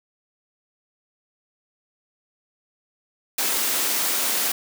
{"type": "high-pass noise", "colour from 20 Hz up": "white", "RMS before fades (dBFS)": -23, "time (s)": [3.38, 4.52], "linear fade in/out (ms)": 5, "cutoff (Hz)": 200, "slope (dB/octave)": 48, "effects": []}